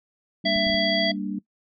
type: chord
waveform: sine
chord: G minor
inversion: none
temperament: equal with one note detuned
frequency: 197.93 / 233.1 / 293.7 Hz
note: G3 / Bb3 / D4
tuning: +17 / 0 / 0 cents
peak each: -29 / -33 / -31 dBFS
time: 0.44-1.39 s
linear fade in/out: 5 ms
type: harmonic tone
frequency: 665 Hz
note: E5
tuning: 15 cents sharp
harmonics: 1 / 3 / 5 / 7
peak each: -24 / -27 / -26 / -27 dBFS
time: 0.45-1.12 s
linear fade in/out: 10 ms
type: clicks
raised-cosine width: 5 ms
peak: -28 dBFS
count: 4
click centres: 0.562 / 0.668 / 0.7 / 0.744 s
effects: noise-tail reverb RT60 0.1 s tail -20 dB re dry